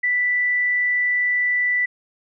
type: tone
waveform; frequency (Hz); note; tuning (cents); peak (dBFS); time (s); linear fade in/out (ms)
sine; 1975.5; B6; 0; -17; 0.03-1.86; 10
effects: none